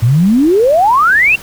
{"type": "exponential sweep", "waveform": "sine", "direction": "up", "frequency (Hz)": [108.2, 2794], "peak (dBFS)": -6, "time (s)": [0.02, 1.36], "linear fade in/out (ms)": 10, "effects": ["pink hiss -32 dBFS RMS until 1.42 s"]}